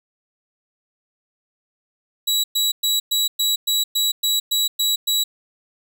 sawtooth tone bursts, 3900 Hz, B7, 23 cents flat, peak -14 dBFS, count 11, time 2.27-5.24 s, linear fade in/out 10 ms, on 170 ms, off 110 ms, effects none

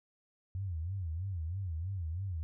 sine tone with vibrato, 88.3 Hz, F2, 20 cents sharp, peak -34 dBFS, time 0.55-2.43 s, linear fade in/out 0 ms, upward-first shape sine, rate 3.1 Hz, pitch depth 200 cents each way, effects none

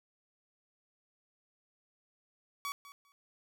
sawtooth tone with echo, 1132 Hz, C#6, 36 cents sharp, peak -32 dBFS, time 2.65-2.72 s, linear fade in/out 0 ms, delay 200 ms, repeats 2, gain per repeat -15 dB, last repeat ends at 3.12 s, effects none

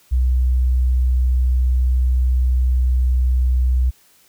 sine tone, 62.9 Hz, B1, 32 cents sharp, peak -13 dBFS, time 0.11-3.91 s, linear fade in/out 20 ms, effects white hiss -54 dBFS RMS until 4.28 s

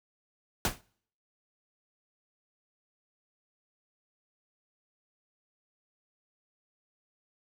pink noise with exponential decay, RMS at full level -24 dBFS, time 0.65-0.81 s, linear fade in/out 1 ms, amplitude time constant 33 ms, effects noise-tail reverb RT60 0.6 s tail -25 dB re dry

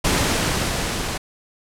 pink noise with level ramp, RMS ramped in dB -18 to -26 dBFS, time 0.04-1.18 s, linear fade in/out 10 ms, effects low-pass 10000 Hz 12 dB/octave

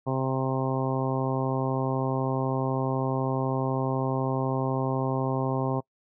harmonic tone, 132 Hz, C3, 16 cents sharp, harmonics 1 / 2 / 3 / 4 / 5 / 6 / 7 / 8, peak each -28 / -31 / -33 / -34 / -35 / -36 / -36 / -37 dBFS, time 0.06-5.81 s, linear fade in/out 20 ms, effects noise-tail reverb RT60 0.1 s tail -24 dB re dry

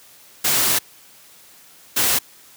white noise bursts at uneven times, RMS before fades -18 dBFS, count 2, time 0.44-0.79 / 1.96-2.19 s, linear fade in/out 10 ms, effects white hiss -48 dBFS RMS until 2.56 s + high-pass 80 Hz 12 dB/octave

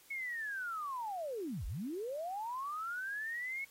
sine linear two-way sweep, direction down then up, 2215 to 37.98 to 2215 Hz, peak -37 dBFS, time 0.1-3.65 s, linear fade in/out 10 ms, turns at 1.66 s, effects white hiss -62 dBFS RMS until 3.7 s + AAC 48 kbps

